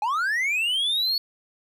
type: linear sweep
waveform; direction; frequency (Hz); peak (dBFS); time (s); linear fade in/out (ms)
triangle; up; 807 to 4435; -20; 0.02-1.18; 2
effects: none